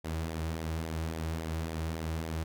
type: tone with flanger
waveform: sawtooth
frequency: 80.7 Hz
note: E2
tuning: 36 cents flat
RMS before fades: -35 dBFS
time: 0.04-2.44 s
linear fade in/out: 10 ms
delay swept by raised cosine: 0.7 to 4.6 ms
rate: 3.6 Hz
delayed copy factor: -0.5
effects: none